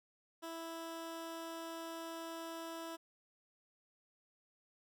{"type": "tone", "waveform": "15% pulse", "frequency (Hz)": 329.6, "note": "E4", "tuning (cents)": 0, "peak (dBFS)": -37, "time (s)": [0.42, 2.97], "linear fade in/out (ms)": 20, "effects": []}